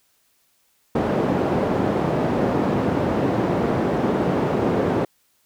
white band-pass noise, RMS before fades -21 dBFS, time 0.95-5.05 s, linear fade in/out 5 ms, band 120 to 480 Hz, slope 12 dB/octave, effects white hiss -64 dBFS RMS until 5.45 s

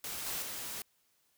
white noise with level steps, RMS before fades -40 / -37 / -41 dBFS, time 0.04-0.82 s, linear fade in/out 2 ms, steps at 0.26 / 0.42 s, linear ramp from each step 5 ms, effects white hiss -73 dBFS RMS until 1.37 s

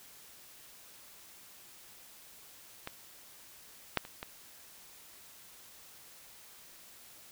clicks, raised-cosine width 0.3 ms, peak -22 / -11 / -30 / -23 dBFS, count 4, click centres 2.874 / 3.973 / 4.051 / 4.229 s, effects white hiss -55 dBFS RMS until 7.31 s

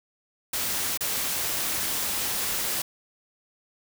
white noise with dropouts, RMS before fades -28 dBFS, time 0.53-2.82 s, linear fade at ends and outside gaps 5 ms, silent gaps 0.975-1.007 s, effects none

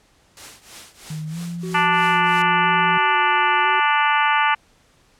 white noise with tremolo, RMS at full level -36 dBFS, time 0.37-2.42 s, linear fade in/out 0 ms, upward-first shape triangle, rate 3.1 Hz, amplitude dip 90%
sine tone with pitch glide, 155.56 to 171.61 Hz, D#3 to F3, 0 to -30 cents, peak -26 dBFS, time 1.1-2.98 s, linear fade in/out 5 ms, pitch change +170 cents, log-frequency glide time 1.29-1.39 s
triangle tone with vibrato, 369.7 Hz, F#4, 1 cent flat, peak -28 dBFS, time 1.63-3.8 s, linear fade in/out 5 ms, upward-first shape square, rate 0.99 Hz, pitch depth 24 cents each way
harmonic tone, 293.7 Hz, D4, in tune, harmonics 3 / 4 / 5 / 6 / 7 / 8 / 9 / 10, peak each -19 / -21 / -23 / -25 / -26 / -27 / -28 / -29 dBFS, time 1.74-4.55 s, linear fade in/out 10 ms
effects pink hiss -57 dBFS RMS until 5.19 s + low-pass 9000 Hz 12 dB/octave

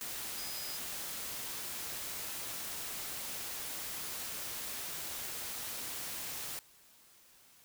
sine tone in noise, 4978 Hz, D#8, in tune, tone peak -45 dBFS, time 0.38-0.77 s, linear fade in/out 0 ms, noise white, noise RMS -41 dBFS, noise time 0.01-6.59 s, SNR -7 dB, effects white hiss -62 dBFS RMS until 7.64 s

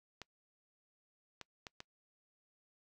clicks, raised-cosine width 0.2 ms, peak -28 dBFS, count 4, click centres 0.217 / 1.413 / 1.668 / 1.804 s, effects noise-tail reverb RT60 0.1 s tail -25 dB re dry

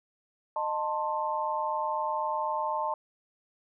sine tone cluster, 616 / 888 / 1056 Hz, D#5 / A5 / C6, -17 / +16 / +16 cents, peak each -34 / -30 / -33 dBFS, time 0.56-2.94 s, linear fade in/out 2 ms, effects none

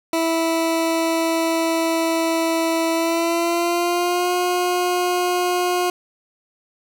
20% pulse tone with pitch glide, 328.4 to 358.1 Hz, E4 to F4, -6 to +43 cents, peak -13 dBFS, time 0.13-5.9 s, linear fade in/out 2 ms, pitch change +149 cents, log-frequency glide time 2.92-4.31 s, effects none

